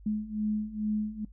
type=beating tone pair; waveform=sine; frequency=211.3 / 213.6 Hz; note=G#3 / G#3; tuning=+30 / +49 cents; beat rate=2.3 Hz; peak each=-33 / -30 dBFS; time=0.06-1.25 s; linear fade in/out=5 ms; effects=noise-tail reverb RT60 0.1 s tail -18 dB re dry + added 50 Hz sine -48 dBFS peak until 1.32 s